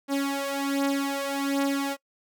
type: beating tone pair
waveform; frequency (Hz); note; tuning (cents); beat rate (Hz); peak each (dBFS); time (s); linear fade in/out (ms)
sawtooth; 277.2 / 278.5; C#4 / C#4; 0 / +8; 1.3; -23 / -25; 0.08-1.97; 50
effects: noise-tail reverb RT60 0.1 s tail -22 dB re dry

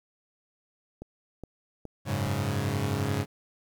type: click train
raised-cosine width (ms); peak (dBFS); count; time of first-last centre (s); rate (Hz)
2; -26; 5; 1.02-2.687; 2.4
type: chord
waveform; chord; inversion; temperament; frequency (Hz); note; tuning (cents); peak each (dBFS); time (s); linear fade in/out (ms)
sawtooth; F# suspended second; none; equal; 92.5 / 103.83 / 138.59; F#2 / G#2 / C#3; 0 / 0 / 0; -29 / -26 / -27; 2.05-3.26; 50
effects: 10-bit

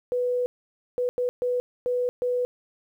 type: tone bursts at uneven times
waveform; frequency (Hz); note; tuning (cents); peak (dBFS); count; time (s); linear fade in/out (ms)
sine; 493.9; B4; 0; -22; 6; 0.12-0.46 / 0.98-1.09 / 1.18-1.29 / 1.42-1.6 / 1.86-2.09 / 2.22-2.45; 0
effects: 10-bit

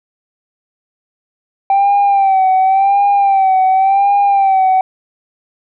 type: tone with vibrato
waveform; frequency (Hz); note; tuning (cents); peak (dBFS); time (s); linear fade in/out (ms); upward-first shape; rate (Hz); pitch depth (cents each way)
sine; 780; G5; -9; -6; 1.7-4.81; 2; sine; 0.91; 60
effects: tanh soft clip ceiling -6 dBFS

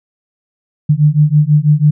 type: beating tone pair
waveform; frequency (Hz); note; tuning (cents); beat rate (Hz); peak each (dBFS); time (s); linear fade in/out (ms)
sine; 146.83 / 152.93; D3 / D#3; 0 / -30; 6.1; -10; 0.89-1.91; 10
effects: none

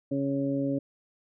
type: harmonic tone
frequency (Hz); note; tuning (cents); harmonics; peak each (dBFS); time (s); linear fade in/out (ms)
138.59; C#3; 0; 1 / 2 / 3 / 4; -34 / -27 / -38 / -33; 0.11-0.79; 10
effects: none

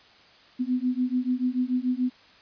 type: beating tone pair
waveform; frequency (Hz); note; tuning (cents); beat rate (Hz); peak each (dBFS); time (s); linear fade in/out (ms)
sine; 248.2 / 255.1; B3 / C4; +9 / -44; 6.9; -26; 0.59-2.1; 20
effects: white hiss -54 dBFS RMS until 2.41 s + resampled to 11025 Hz

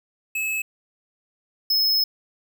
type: tone pair in turn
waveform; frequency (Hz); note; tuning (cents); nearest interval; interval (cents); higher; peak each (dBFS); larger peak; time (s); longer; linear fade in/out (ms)
square; 2590 / 5180; E7 / E8; -31 / -31; octave; 1200; second; -24 / -18; second; 0.35-0.62 / 1.7-2.04; second; 5
effects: 9-bit

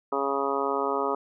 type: harmonic tone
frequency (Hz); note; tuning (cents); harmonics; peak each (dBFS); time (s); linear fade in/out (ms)
138.5; C#3; -1; 2 / 3 / 4 / 5 / 6 / 7 / 8 / 9; -35 / -29 / -33 / -34 / -35 / -32 / -35 / -31; 0.12-1.15; 5
effects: none

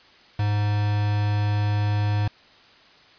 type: tone with quantisation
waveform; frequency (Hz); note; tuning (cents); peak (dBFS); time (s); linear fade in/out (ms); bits
triangle; 103.83; G#2; 0; -18; 0.39-2.28; 5; 5
effects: white hiss -52 dBFS RMS until 3.18 s + resampled to 11025 Hz

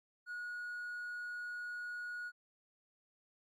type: tone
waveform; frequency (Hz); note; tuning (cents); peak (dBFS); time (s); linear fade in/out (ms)
triangle; 1452; F#6; -33; -38; 0.26-2.32; 50
effects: tanh soft clip ceiling -35 dBFS + AAC 64 kbps

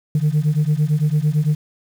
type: beating tone pair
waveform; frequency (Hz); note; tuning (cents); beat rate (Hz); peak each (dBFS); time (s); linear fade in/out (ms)
sine; 146.83 / 155.73; D3 / D#3; 0 / +2; 8.9; -16; 0.15-1.55; 2
effects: tanh soft clip ceiling -11 dBFS + 7-bit

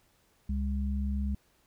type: tone pair together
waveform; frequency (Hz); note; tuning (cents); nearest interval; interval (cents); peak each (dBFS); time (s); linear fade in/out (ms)
sine; 68.12 / 203.9; C#2 / G#3; -30 / -32; octave + perfect fifth; 1898; -29 / -34; 0.49-1.35; 5
effects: pink hiss -68 dBFS RMS until 1.66 s

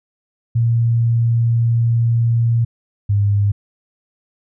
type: tone pair in turn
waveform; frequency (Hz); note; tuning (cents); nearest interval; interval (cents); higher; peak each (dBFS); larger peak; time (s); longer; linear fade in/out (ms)
sine; 116.54 / 101.71; A#2 / G#2; 0 / -36; major second; 236; first; -12; neither; 0.55-2.65 / 3.09-3.52; first; 10
effects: none

